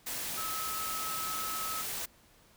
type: tone in noise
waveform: sine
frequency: 1291 Hz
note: E6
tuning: 37 cents flat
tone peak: -37 dBFS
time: 0.37-1.82 s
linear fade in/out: 10 ms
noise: white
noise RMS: -37 dBFS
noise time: 0.06-2.06 s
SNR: -3 dB
effects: pink hiss -62 dBFS RMS until 2.56 s